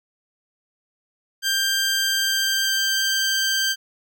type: tone with pitch glide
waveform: 15% pulse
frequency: 1583 to 1571.2 Hz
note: G6 to G6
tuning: +17 to +4 cents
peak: -13 dBFS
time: 1.42-3.76 s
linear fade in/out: 50 ms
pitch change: -13 cents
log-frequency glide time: 1.84-3.3 s
effects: none